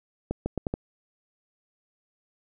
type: accelerating click train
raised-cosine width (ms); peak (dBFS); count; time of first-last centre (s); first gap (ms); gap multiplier
2; -14; 5; 0.31-0.739; 150; 0.78
effects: none